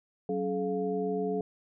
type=tone cluster; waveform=sine; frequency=188.2 / 280.1 / 427.8 / 700 Hz; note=F#3 / C#4 / A4 / F5; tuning=+30 / +18 / -49 / +4 cents; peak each=-34 / -37 / -30 / -38 dBFS; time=0.29-1.41 s; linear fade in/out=2 ms; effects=none